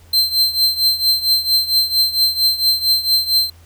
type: tone with tremolo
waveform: 45% pulse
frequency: 4120 Hz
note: C8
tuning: 28 cents flat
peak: -9 dBFS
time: 0.13-3.5 s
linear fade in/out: 5 ms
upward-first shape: triangle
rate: 4.4 Hz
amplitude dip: 85%
effects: added 84 Hz sine -43 dBFS peak until 3.65 s + pink hiss -51 dBFS RMS until 3.65 s